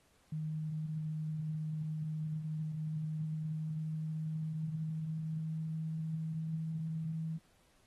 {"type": "tone with pitch glide", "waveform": "sine", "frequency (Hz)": [155.56, 160.67], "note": ["D#3", "E3"], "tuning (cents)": [0, -44], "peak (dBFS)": -35, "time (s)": [0.32, 7.38], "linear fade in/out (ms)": 5, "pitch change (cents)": 56, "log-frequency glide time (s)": [2.84, 7.11], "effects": ["pink hiss -70 dBFS RMS until 7.86 s", "AAC 32 kbps"]}